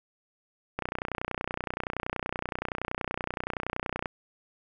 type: click train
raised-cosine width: 0.5 ms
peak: -15 dBFS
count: 101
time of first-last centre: 0.79-4.058 s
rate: 30.6 Hz
effects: none